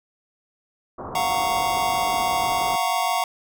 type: low-pass noise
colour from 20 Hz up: white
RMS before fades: -34 dBFS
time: 0.98-2.76 s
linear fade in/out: 5 ms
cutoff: 1200 Hz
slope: 48 dB/octave
type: chord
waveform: square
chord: Gb major seventh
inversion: third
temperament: just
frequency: 693.7 / 740 / 925 / 1110 Hz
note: F5 / Gb5 / Bb5 / Db6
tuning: -12 / 0 / -14 / +2 cents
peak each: -27 / -26 / -27 / -28 dBFS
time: 1.15-3.24 s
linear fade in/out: 2 ms
effects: none